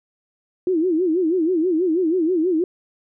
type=tone with vibrato; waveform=sine; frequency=342.1 Hz; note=F4; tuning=36 cents flat; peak=-16 dBFS; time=0.67-2.64 s; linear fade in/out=2 ms; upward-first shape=sine; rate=6.2 Hz; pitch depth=170 cents each way; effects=none